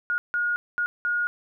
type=tone bursts at uneven times; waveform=sine; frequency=1436 Hz; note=F6; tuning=48 cents sharp; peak=-22 dBFS; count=4; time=0.1-0.18 / 0.34-0.56 / 0.78-0.86 / 1.05-1.27 s; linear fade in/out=0 ms; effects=none